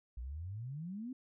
sine exponential sweep, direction up, 56.3 to 266.6 Hz, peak -40 dBFS, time 0.17-1.13 s, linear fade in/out 5 ms, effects none

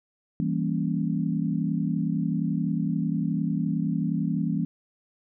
sine chord, E diminished seventh, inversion none, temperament equal, 164.81 / 196 / 233.1 / 277.2 Hz, E3 / G3 / Bb3 / Db4, 0 / 0 / 0 / 0 cents, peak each -27 / -29 / -30 / -31 dBFS, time 0.4-4.65 s, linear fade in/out 0 ms, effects none

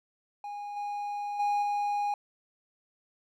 triangle tone with level steps, 821 Hz, G#5, 20 cents flat, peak -34 / -30 / -23 / -25 dBFS, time 0.44-2.14 s, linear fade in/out 2 ms, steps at 0.76 / 1.39 / 1.62 s, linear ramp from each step 10 ms, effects none

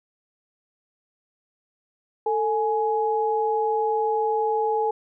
sine tone pair together, 444.1 / 838.3 Hz, A4 / G#5, +16 / +16 cents, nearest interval major seventh, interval 1100 cents, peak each -23 dBFS, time 2.26-4.91 s, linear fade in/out 5 ms, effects none

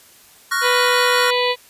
square chord, Gb major seventh, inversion second, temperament equal, 1108.7 / 1396.9 / 1480 / 1864.7 Hz, Db6 / F6 / Gb6 / Bb6, 0 / 0 / 0 / 0 cents, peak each -24 dBFS, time 0.51-1.31 s, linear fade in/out 10 ms
harmonic tone, 493.9 Hz, B4, in tune, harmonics 1 / 2 / 4 / 5 / 6 / 7 / 8 / 9, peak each -19 / -22 / -25 / -26 / -27 / -27 / -28 / -29 dBFS, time 0.61-1.56 s, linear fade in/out 50 ms
effects white hiss -48 dBFS RMS until 1.69 s + resampled to 32000 Hz

